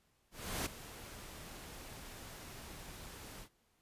pink noise with ADSR envelope, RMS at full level -36 dBFS, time 0.31-3.49 s, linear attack 350 ms, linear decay 9 ms, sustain -14 dB, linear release 86 ms, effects pink hiss -75 dBFS RMS until 3.81 s + resampled to 32000 Hz

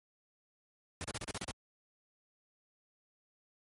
pink noise bursts, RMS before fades -39 dBFS, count 8, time 1.01-1.511 s, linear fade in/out 0 ms, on 32 ms, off 35 ms, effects high-pass 60 Hz 12 dB/octave + MP3 48 kbps

